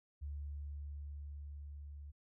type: tone with level ramp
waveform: sine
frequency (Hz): 72.3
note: D2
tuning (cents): -27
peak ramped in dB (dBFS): -40 to -47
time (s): 0.21-2.12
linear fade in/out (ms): 20
effects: none